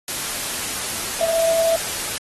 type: tone in noise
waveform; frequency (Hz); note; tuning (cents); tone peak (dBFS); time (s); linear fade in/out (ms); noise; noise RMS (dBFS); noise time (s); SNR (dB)
sine; 660; E5; +2; -16; 1.21-1.76; 2; white; -26; 0.08-2.18; +7
effects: AAC 32 kbps